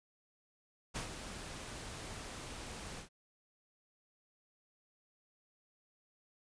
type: noise with ADSR envelope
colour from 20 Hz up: pink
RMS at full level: -39 dBFS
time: 0.94-3.09 s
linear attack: 23 ms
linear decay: 110 ms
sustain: -7 dB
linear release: 110 ms
effects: resampled to 22050 Hz